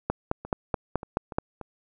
two click trains, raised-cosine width 1 ms, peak -23 / -10 dBFS, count 5 / 7, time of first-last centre 0.45-1.613 / 0.1-1.385 s, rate 3.44 / 4.67 Hz, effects none

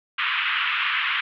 white band-pass noise, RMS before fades -24 dBFS, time 0.18-1.21 s, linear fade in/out 10 ms, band 1100 to 3100 Hz, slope 48 dB/octave, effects none

